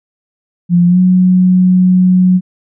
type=tone with pitch glide; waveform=sine; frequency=174.61 to 183.29 Hz; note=F3 to F#3; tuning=0 to -16 cents; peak=-5 dBFS; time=0.69-2.41 s; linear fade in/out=50 ms; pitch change=+84 cents; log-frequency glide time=0.87-0.99 s; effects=none